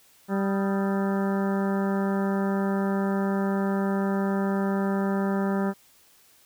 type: harmonic tone with a mistuned harmonic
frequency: 195.9 Hz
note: G3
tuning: 1 cent flat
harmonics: 1 / 2 / 3 / 4 / 5 / 6 / 7 / 8 / 9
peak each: -24 / -30 / -34 / -36 / -38 / -40 / -41 / -42 / -43 dBFS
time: 0.28-5.74 s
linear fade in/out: 50 ms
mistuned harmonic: 6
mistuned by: +99 cents
effects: white hiss -58 dBFS RMS until 6.45 s